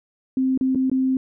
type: tone with dropouts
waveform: sine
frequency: 261.6 Hz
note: C4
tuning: in tune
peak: -17 dBFS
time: 0.37-1.17 s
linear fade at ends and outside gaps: 2 ms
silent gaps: 0.576-0.61 / 0.749-0.756 / 0.898-0.915 s
effects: none